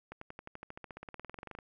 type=accelerating click train; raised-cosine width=0.5 ms; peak=-29 dBFS; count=25; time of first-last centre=0.12-1.588 s; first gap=94 ms; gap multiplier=0.96; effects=none